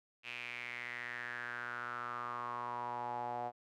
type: tone with band-pass filter sweep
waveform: sawtooth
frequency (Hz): 121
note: B2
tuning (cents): -35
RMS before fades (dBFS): -42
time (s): 0.23-3.52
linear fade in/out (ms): 50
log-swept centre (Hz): 2600 to 740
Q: 6.2
effects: none